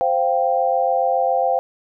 sine chord, C suspended fourth, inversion none, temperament just, 523.3 / 697.7 / 784.9 Hz, C5 / F5 / G5, 0 / -2 / +2 cents, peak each -20 dBFS, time 0.01-1.59 s, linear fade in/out 0 ms, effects none

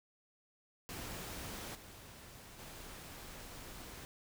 pink noise with level steps, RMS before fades -45 / -54 / -50 dBFS, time 0.89-4.05 s, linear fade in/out 0 ms, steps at 1.75 / 2.59 s, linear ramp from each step 2 ms, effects none

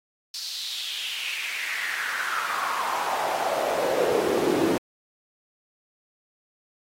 brown noise with high-pass filter sweep, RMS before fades -27 dBFS, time 0.34-4.78 s, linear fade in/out 2 ms, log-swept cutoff 4700 to 310 Hz, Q 4.4, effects AAC 48 kbps

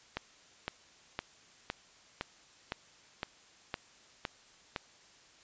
click train, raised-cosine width 0.3 ms, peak -18 dBFS, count 10, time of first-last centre 0.17-4.762 s, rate 1.96 Hz, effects white hiss -60 dBFS RMS until 5.43 s + resampled to 16000 Hz

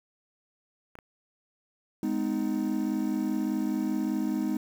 clicks, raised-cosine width 0.5 ms, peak -29 dBFS, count 2, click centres 0.954 / 0.988 s
triangle chord, G# minor, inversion none, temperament equal with one note detuned, 207.7 / 252.7 / 311.1 Hz, G#3 / B3 / D#4, 0 / +40 / 0 cents, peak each -29 / -29 / -28 dBFS, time 2.03-4.57 s, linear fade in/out 2 ms
effects 8-bit

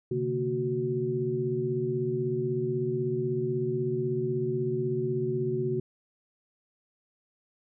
sine tone cluster, 130.3 / 146.5 / 230.4 / 370.6 Hz, C3 / D3 / A#3 / F#4, -7 / -4 / -20 / +3 cents, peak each -33 / -35 / -36 / -28 dBFS, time 0.11-5.8 s, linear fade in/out 5 ms, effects none

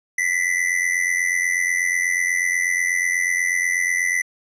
square ring-modulated tone, 2000 Hz, B6, 21 cents sharp, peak -16 dBFS, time 0.18-4.22 s, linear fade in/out 5 ms, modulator 44.1 Hz, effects resampled to 22050 Hz

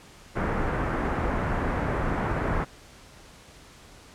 pink low-pass noise, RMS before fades -27 dBFS, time 0.35-2.65 s, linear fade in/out 20 ms, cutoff 1800 Hz, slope 24 dB/octave, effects pink hiss -50 dBFS RMS until 4.14 s + low-pass 9000 Hz 12 dB/octave

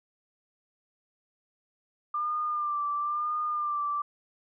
sine tone with vibrato, 1193 Hz, D6, 27 cents sharp, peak -27 dBFS, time 2.14-4.02 s, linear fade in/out 5 ms, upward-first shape sine, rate 1 Hz, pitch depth 39 cents each way, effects none

